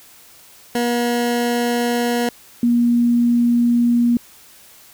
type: tone pair in turn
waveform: 20% pulse / sine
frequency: 239.5 / 238.4 Hz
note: A#3 / A#3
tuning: +47 / +39 cents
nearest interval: unison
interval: 8 cents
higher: first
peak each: -12 dBFS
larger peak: neither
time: 0.75-2.29 / 2.63-4.17 s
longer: neither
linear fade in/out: 2 ms
effects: white hiss -46 dBFS RMS until 4.93 s